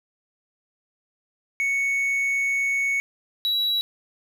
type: tone pair in turn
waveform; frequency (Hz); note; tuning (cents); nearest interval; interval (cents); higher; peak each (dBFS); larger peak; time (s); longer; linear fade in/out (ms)
triangle; 2218 / 3902; C#7 / B7; 0 / -22; minor seventh; 978; second; -19; neither; 1.6-3 / 3.45-3.81; first; 0
effects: none